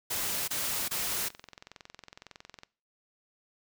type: noise bursts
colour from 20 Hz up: white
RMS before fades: -32 dBFS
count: 3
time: 0.1-1.288 s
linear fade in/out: 10 ms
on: 380 ms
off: 24 ms
type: click train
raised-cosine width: 0.2 ms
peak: -28 dBFS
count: 34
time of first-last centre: 1.12-2.634 s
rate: 21.8 Hz
effects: noise-tail reverb RT60 0.4 s tail -22 dB re dry